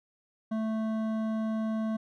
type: tone with hard clipping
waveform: sine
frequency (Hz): 220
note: A3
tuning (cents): 0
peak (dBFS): -30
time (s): 0.51-1.97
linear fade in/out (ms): 10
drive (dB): 11
effects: none